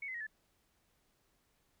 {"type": "tone with pitch steps", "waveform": "sine", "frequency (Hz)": [2217, 2045, 1885.9, 1739.4], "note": ["C#7", "C7", "A#6", "A6"], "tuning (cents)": [0, -40, 20, -20], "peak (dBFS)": -39, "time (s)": [0.02, 0.268], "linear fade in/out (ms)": 5, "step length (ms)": 62, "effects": ["pink hiss -75 dBFS RMS until 1.8 s"]}